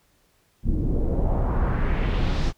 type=noise with low-pass filter sweep; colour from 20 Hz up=brown; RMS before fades=-22 dBFS; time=0.63-2.53 s; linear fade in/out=50 ms; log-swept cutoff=230 to 5900 Hz; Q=1.8; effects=pink hiss -64 dBFS RMS until 2.57 s